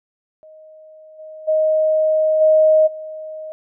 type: tone with level steps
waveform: sine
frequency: 625 Hz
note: D#5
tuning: 8 cents sharp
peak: -40 / -33 / -13 / -9 / -28 dBFS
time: 0.43-3.52 s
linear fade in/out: 0 ms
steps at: 1.18 / 1.47 / 2.4 / 2.86 s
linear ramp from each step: 20 ms
effects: none